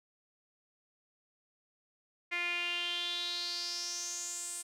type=tone with band-pass filter sweep; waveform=sawtooth; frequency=349.2 Hz; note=F4; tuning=in tune; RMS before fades=-37 dBFS; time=2.31-4.63 s; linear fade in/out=20 ms; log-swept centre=2200 to 8700 Hz; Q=6.2; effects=none